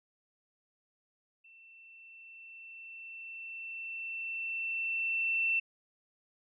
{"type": "tone with level ramp", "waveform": "sine", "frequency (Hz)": 2686, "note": "E7", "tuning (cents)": 32, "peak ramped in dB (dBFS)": [-55, -26], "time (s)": [1.44, 5.6], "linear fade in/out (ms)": 10, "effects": []}